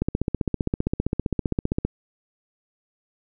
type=click train; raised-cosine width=3 ms; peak=-9 dBFS; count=29; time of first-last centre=0.02-1.85 s; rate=15.3 Hz; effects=none